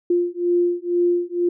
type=beating tone pair; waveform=sine; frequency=349.2 / 351.3 Hz; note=F4 / F4; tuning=0 / +10 cents; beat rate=2.1 Hz; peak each=-20 dBFS; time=0.1-1.49 s; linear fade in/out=5 ms; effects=none